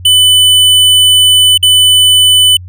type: tone with dropouts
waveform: square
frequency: 3000 Hz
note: F#7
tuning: 23 cents sharp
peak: -4 dBFS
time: 0.05-2.57 s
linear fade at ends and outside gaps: 5 ms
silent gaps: 1.577-1.627 s
effects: added 90 Hz sine -25 dBFS peak until 2.68 s